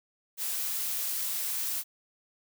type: noise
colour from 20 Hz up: blue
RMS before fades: -32 dBFS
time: 0.37-1.84 s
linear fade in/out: 50 ms
effects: none